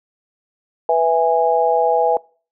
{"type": "chord", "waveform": "sine", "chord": "E major", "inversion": "second", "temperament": "just", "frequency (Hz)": [494.4, 659.3, 824.1], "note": ["B4", "E5", "G#5"], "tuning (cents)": [2, 0, -14], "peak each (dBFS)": -17, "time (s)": [0.89, 2.17], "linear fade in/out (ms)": 2, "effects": ["noise-tail reverb RT60 0.4 s tail -24 dB re dry"]}